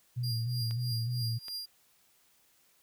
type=tone with vibrato; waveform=sine; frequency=118.6 Hz; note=A#2; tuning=30 cents sharp; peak=-30 dBFS; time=0.16-1.39 s; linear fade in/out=20 ms; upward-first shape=square; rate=3.3 Hz; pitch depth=55 cents each way
type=tone with tremolo; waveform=45% pulse; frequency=4800 Hz; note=D8; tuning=37 cents sharp; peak=-34 dBFS; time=0.23-1.66 s; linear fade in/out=10 ms; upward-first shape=triangle; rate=3.2 Hz; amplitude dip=90%
type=clicks; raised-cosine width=0.2 ms; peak=-29 dBFS; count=2; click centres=0.71 / 1.483 s
effects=white hiss -67 dBFS RMS until 2.82 s